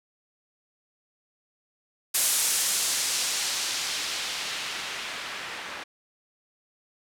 blue noise with low-pass filter sweep, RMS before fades -29 dBFS, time 2.14-5.84 s, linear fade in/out 10 ms, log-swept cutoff 11000 to 1800 Hz, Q 0.87, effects none

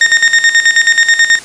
40% pulse tone with tremolo, 1841 Hz, A#6, 22 cents flat, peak -3 dBFS, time 0.01-1.39 s, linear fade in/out 2 ms, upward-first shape square, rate 9.3 Hz, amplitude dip 70%, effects white hiss -31 dBFS RMS until 1.44 s + resampled to 22050 Hz

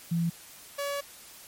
sine / sawtooth tone pair in turn, 168.5 / 566.8 Hz, E3 / C#5, +38 / +38 cents, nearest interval octave + major sixth, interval 2100 cents, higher second, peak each -24 / -26 dBFS, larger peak first, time 0.11-0.3 / 0.78-1.01 s, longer second, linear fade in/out 10 ms, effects white hiss -49 dBFS RMS until 1.47 s + MP3 64 kbps

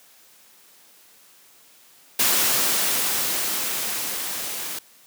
white noise with level ramp, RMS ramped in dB -19 to -31 dBFS, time 2.19-4.79 s, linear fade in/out 5 ms, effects white hiss -53 dBFS RMS until 5.06 s + high-pass 150 Hz 12 dB/octave

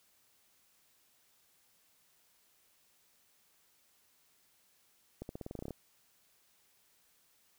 accelerating click train, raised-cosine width 2 ms, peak -28 dBFS, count 12, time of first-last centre 5.22-5.707 s, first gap 71 ms, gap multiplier 0.9, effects white hiss -70 dBFS RMS until 7.58 s

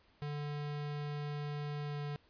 square tone with pitch glide, 146.83 to 145.98 Hz, D3 to D3, 0 to -10 cents, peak -38 dBFS, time 0.22-2.16 s, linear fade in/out 0 ms, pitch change -10 cents, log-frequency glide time 1.84-1.97 s, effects pink hiss -68 dBFS RMS until 2.29 s + resampled to 11025 Hz

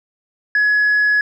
sine tone, 1688 Hz, G#6, 28 cents sharp, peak -10 dBFS, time 0.55-1.21 s, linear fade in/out 2 ms, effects tanh soft clip ceiling -10 dBFS

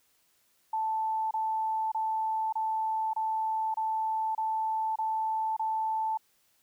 sine tone bursts, 880 Hz, A5, in tune, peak -27 dBFS, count 9, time 0.73-6.174 s, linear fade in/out 5 ms, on 580 ms, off 28 ms, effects white hiss -69 dBFS RMS until 6.62 s

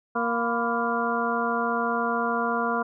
harmonic tone with a mistuned harmonic, 233.8 Hz, A#3, 5 cents sharp, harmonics 1 / 2 / 3 / 4 / 5 / 6, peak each -30 / -30 / -30 / -30 / -30 / -30 dBFS, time 0.15-2.83 s, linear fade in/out 10 ms, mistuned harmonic 4, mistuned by +110 cents, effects none

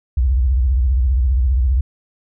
sine tone with vibrato, 63.7 Hz, C2, 46 cents flat, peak -12 dBFS, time 0.17-1.81 s, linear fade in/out 5 ms, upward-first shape sine, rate 15 Hz, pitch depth 210 cents each way, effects none

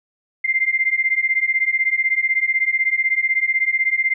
sine beating tone pair, 2088 / 2104 Hz, C7 / C7, -4 / +9 cents, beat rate 16 Hz, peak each -19 dBFS, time 0.44-4.14 s, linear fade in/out 10 ms, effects none

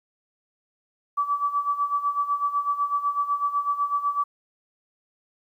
sine tone with tremolo, 1152 Hz, D6, 34 cents flat, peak -19 dBFS, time 1.17-4.24 s, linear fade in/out 10 ms, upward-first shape sine, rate 8 Hz, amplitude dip 75%, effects 10-bit

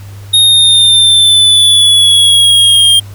square exponential sweep, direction down, 3729 to 3200 Hz, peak -4 dBFS, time 0.33-3 s, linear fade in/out 10 ms, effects added 100 Hz sine -26 dBFS peak until 3.14 s + pink hiss -39 dBFS RMS until 3.14 s

